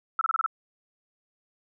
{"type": "tone bursts", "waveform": "sine", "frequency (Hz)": 1316, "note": "E6", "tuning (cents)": -3, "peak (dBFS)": -21, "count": 6, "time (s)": [0.19, 0.462], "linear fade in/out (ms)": 2, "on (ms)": 22, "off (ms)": 28, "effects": []}